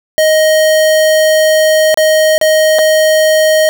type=tone with dropouts; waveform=square; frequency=625 Hz; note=D#5; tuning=8 cents sharp; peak=-7 dBFS; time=0.18-3.69 s; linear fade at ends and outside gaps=0 ms; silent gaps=1.943-1.974 / 2.38-2.413 / 2.786-2.79 s; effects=none